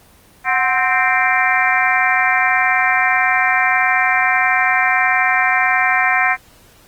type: harmonic tone with a mistuned harmonic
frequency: 261.6 Hz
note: C4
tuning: in tune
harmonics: 3 / 4 / 5 / 6 / 7 / 8 / 9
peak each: -19 / -21 / -24 / -20 / -18 / -20 / -20 dBFS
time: 0.44-6.37 s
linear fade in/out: 50 ms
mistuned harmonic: 3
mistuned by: -100 cents
effects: pink hiss -48 dBFS RMS until 6.87 s + Opus 24 kbps